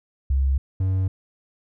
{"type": "tone pair in turn", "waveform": ["sine", "triangle"], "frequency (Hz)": [67.3, 94.46], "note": ["C2", "F#2"], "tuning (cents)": [49, 36], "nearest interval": "tritone", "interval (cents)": 587, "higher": "second", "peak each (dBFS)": -17, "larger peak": "neither", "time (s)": [[0.3, 0.58], [0.8, 1.08]], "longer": "neither", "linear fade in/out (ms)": 5, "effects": []}